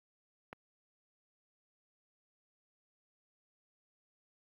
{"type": "click", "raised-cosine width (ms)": 0.5, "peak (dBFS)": -29, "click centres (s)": 0.529, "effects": ["high-pass 80 Hz 12 dB/octave", "11-bit"]}